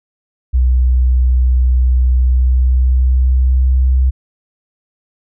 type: tone with pitch glide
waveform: sine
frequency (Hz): 62.7 to 64.57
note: B1 to C2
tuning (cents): +27 to -22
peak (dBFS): -8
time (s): 0.53-4.11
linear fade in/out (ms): 20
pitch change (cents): +51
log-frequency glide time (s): 2.08-3.96
effects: none